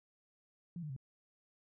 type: tone with pitch steps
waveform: sine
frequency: 172.6 / 151.13 / 132.33 Hz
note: F3 / D3 / C3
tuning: -20 / +50 / +20 cents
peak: -40 dBFS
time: 0.76-0.964 s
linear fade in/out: 2 ms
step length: 68 ms
effects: none